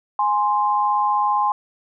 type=tone pair together; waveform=sine; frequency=831.3 / 1046.5 Hz; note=G#5 / C6; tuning=+1 / 0 cents; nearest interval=major third; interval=399 cents; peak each=-19 dBFS; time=0.19-1.52 s; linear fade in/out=2 ms; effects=none

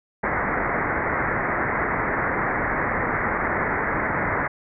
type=low-pass noise; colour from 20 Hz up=white; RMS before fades=-24 dBFS; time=0.23-4.48 s; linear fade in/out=10 ms; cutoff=2100 Hz; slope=96 dB/octave; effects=none

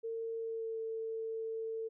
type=tone with pitch glide; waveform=sine; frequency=454.2 to 447.7 Hz; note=A#4 to A4; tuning=-45 to +30 cents; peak=-36 dBFS; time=0.03-1.89 s; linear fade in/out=20 ms; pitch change=-25 cents; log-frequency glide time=0.36-0.81 s; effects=none

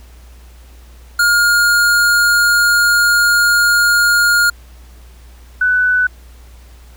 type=tone pair in turn; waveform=square / sine; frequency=1420 / 1493.1 Hz; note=F6 / F#6; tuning=+28 / +15 cents; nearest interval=minor second; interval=87 cents; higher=second; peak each=-10 dBFS; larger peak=neither; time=1.19-4.5 / 5.61-6.07 s; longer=first; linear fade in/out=5 ms; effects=added 60 Hz sine -37 dBFS peak until 6.96 s + pink hiss -48 dBFS RMS until 6.96 s

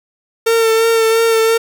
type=tone with vibrato; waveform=45% pulse; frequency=452.1 Hz; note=A4; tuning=47 cents sharp; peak=-10 dBFS; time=0.46-1.58 s; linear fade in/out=10 ms; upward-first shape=sine; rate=2.9 Hz; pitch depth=23 cents each way; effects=none

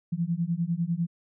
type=beating tone pair; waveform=sine; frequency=164.81 / 174.81 Hz; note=E3 / F3; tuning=0 / +2 cents; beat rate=10 Hz; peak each=-28 dBFS; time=0.12-1.07 s; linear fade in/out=10 ms; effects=none

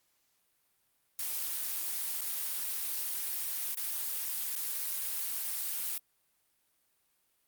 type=noise with dropouts; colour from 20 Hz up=blue; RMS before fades=-35 dBFS; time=1.19-5.98 s; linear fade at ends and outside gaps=2 ms; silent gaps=2.21-2.215 / 3.748-3.771 / 4.554-4.561 s; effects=white hiss -74 dBFS RMS until 7.47 s + Opus 48 kbps

